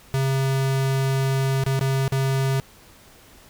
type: tone with dropouts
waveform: square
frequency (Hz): 134.5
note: C3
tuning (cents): +48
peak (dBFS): -20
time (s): 0.14-2.6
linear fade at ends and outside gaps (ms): 0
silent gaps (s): 1.638-1.664 / 1.793-1.81 / 2.08-2.122
effects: pink hiss -50 dBFS RMS until 3.49 s

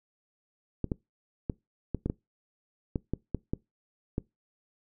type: clicks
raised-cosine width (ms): 3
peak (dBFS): -16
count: 11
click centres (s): 0.843 / 0.918 / 1.498 / 1.947 / 2.06 / 2.099 / 2.958 / 3.136 / 3.347 / 3.535 / 4.181
effects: noise-tail reverb RT60 0.2 s tail -23 dB re dry

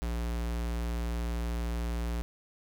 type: tone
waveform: square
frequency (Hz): 58.4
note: A#1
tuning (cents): +4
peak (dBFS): -31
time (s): 0.02-2.22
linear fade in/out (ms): 0
effects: none

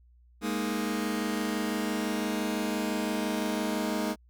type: chord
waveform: sawtooth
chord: Ab suspended second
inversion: none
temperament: just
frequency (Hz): 207.7 / 233.6 / 311.5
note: Ab3 / Bb3 / Eb4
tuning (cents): 0 / +4 / +2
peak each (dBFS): -28 / -29 / -29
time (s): 0.41-4.16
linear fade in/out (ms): 50
effects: added 60 Hz sine -56 dBFS peak until 4.29 s

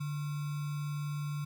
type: tone with sample-and-hold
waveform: sine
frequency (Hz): 146.83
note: D3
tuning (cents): 0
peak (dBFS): -33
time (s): 0-1.45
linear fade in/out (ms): 10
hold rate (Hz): 1225
effects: none

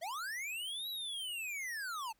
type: linear two-way sweep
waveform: square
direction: up then down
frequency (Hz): 603 to 3951 to 843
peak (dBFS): -39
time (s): 0.01-2.13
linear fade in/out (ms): 20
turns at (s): 0.89
effects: pink hiss -75 dBFS RMS until 2.19 s

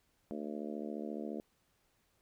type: harmonic tone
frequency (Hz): 74.4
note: D2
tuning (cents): +23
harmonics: 3 / 4 / 5 / 6 / 7 / 8 / 9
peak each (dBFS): -42 / -44 / -46 / -48 / -49 / -50 / -51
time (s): 0.31-1.4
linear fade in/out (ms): 0
effects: pink hiss -75 dBFS RMS until 2.21 s

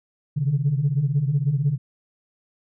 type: tone cluster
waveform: sine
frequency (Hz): 133.5 / 143.4 / 149.5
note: C3 / D3 / D3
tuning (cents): +35 / -41 / +31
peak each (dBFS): -22 / -26 / -21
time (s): 0.36-1.78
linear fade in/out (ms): 20
effects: tanh soft clip ceiling -12 dBFS

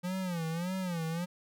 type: tone with vibrato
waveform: square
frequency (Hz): 174.61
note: F3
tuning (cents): 0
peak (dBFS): -33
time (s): 0.03-1.26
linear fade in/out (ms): 20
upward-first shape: sine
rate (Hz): 1.7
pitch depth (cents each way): 140
effects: none

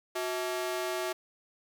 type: ring-modulated tone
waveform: sawtooth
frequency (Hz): 506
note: B4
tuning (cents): +42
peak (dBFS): -24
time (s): 0.15-1.13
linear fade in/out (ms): 10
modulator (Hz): 140
effects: none

